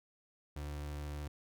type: tone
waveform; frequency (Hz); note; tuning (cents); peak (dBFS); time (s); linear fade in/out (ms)
35% pulse; 73.42; D2; 0; -38; 0.56-1.28; 5
effects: none